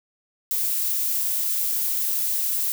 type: noise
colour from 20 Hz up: violet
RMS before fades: -24 dBFS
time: 0.51-2.72 s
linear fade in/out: 0 ms
effects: none